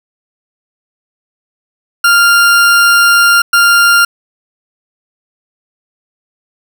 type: tone bursts at uneven times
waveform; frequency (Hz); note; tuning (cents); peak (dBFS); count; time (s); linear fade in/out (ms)
40% pulse; 1396.9; F6; 0; -4; 2; 2.04-3.42 / 3.53-4.05; 5
effects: none